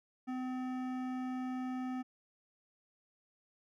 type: tone with hard clipping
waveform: sine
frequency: 255.4 Hz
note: C4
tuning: 42 cents flat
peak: -38 dBFS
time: 0.27-2.03 s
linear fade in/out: 20 ms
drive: 14 dB
effects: none